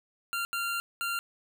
25% pulse tone bursts at uneven times, 1386 Hz, F6, 14 cents flat, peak -26 dBFS, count 3, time 0.33-0.45 / 0.53-0.8 / 1.01-1.19 s, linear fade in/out 0 ms, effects none

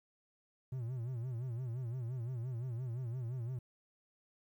triangle tone with vibrato, 122.2 Hz, B2, 18 cents flat, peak -35 dBFS, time 0.72-3.59 s, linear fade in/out 5 ms, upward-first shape sine, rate 5.8 Hz, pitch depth 130 cents each way, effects 12-bit

